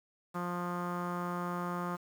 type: tone with low-pass filter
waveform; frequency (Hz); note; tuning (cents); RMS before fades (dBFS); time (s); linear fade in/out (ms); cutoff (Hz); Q
sawtooth; 176.1; F3; +15; -36; 0.34-1.97; 20; 1200; 4.8
effects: 9-bit